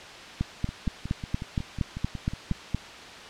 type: two click trains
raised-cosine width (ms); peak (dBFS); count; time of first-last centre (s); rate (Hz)
5; -13 / -21; 11 / 11; 0.41-2.746 / 0.69-2.518; 4.28 / 5.47
effects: white hiss -42 dBFS RMS until 3.29 s + low-pass 4000 Hz 12 dB/octave